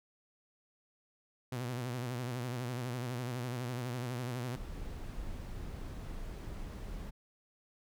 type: tone with vibrato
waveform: sawtooth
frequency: 123.47 Hz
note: B2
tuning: in tune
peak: -32 dBFS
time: 1.52-4.56 s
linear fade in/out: 5 ms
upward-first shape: sine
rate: 12 Hz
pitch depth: 80 cents each way
type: noise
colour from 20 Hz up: brown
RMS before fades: -42 dBFS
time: 4.54-7.11 s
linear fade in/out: 20 ms
effects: none